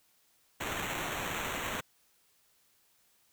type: noise with sample-and-hold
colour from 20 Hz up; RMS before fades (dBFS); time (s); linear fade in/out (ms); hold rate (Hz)
blue; -36; 0.6-1.81; 10; 4900
effects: white hiss -69 dBFS RMS until 3.32 s